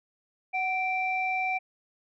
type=tone pair together; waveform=sine; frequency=746.5 / 2349 Hz; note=F#5 / D7; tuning=+15 / 0 cents; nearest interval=octave + minor sixth; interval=1985 cents; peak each=-28 dBFS; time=0.53-1.59 s; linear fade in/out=20 ms; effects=tanh soft clip ceiling -18 dBFS